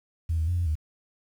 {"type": "tone with pitch steps", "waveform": "sine", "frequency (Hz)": [82, 79.7, 88, 86.9, 77.1], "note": ["E2", "D#2", "F2", "F2", "D#2"], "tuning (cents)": [-9, 42, 14, -8, -15], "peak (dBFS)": -22, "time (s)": [0.29, 0.755], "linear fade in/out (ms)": 10, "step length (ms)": 93, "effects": ["tanh soft clip ceiling -18 dBFS", "9-bit"]}